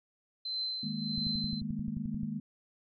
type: tone with tremolo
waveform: sine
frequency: 4078 Hz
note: C8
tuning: 45 cents flat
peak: -31 dBFS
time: 0.45-1.61 s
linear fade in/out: 5 ms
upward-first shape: triangle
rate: 1.5 Hz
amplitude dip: 75%
type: chord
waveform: sine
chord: D# suspended fourth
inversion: none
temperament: equal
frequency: 155.56 / 207.7 / 233.1 Hz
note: D#3 / G#3 / A#3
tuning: 0 / 0 / 0 cents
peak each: -40 / -37 / -38 dBFS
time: 0.83-2.4 s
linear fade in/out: 5 ms
type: click train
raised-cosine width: 5 ms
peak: -28 dBFS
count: 13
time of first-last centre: 1.18-2.233 s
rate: 11.4 Hz
effects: none